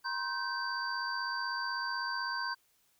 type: tone cluster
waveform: sine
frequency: 961 / 1057 / 1548 / 4655 Hz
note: B5 / C6 / G6 / D8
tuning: -48 / +17 / -22 / -16 cents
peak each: -40 / -39 / -36 / -40 dBFS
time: 0.04-2.55 s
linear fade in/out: 20 ms
effects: white hiss -71 dBFS RMS until 2.99 s